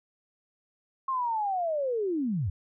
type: linear sweep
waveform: sine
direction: down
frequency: 1080 to 77.78 Hz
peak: -26 dBFS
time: 1.08-2.5 s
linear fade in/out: 5 ms
effects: none